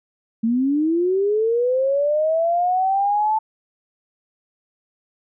sine linear sweep, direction up, 220 to 880 Hz, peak -16 dBFS, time 0.43-3.39 s, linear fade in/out 10 ms, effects none

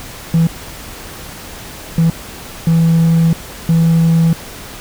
triangle tone bursts at uneven times, 164.81 Hz, E3, in tune, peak -5 dBFS, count 4, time 0.34-0.47 / 1.98-2.1 / 2.67-3.33 / 3.69-4.33 s, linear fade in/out 2 ms, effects tanh soft clip ceiling -2 dBFS + pink hiss -31 dBFS RMS until 4.8 s

